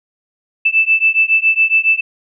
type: beating tone pair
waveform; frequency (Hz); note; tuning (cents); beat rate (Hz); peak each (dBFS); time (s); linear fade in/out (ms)
sine; 2637 / 2644.2; E7 / E7; 0 / +5; 7.2; -13; 0.65-2.01; 10
effects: none